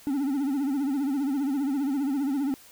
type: tone with vibrato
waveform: triangle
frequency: 277.2 Hz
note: C#4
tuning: in tune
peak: -22 dBFS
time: 0.07-2.54 s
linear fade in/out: 0 ms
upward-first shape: sine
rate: 15 Hz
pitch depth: 110 cents each way
effects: white hiss -52 dBFS RMS until 2.71 s